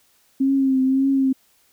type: tone with vibrato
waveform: sine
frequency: 266.9 Hz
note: C4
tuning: 35 cents sharp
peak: -15 dBFS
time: 0.4-1.33 s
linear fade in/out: 10 ms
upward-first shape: triangle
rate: 1.8 Hz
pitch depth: 45 cents each way
effects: white hiss -60 dBFS RMS until 1.72 s